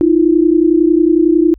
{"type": "tone pair together", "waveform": "sine", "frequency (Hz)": [313.1, 344.1], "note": ["D#4", "F4"], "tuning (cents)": [11, -26], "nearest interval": "major second", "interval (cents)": 163, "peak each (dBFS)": -10, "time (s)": [0.01, 1.54], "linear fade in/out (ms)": 0, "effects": ["added 50 Hz sine -37 dBFS peak until 1.58 s"]}